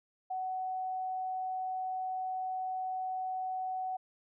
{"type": "tone", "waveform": "sine", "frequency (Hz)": 748, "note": "F#5", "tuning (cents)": 19, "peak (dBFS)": -33, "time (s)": [0.3, 3.97], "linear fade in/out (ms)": 10, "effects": []}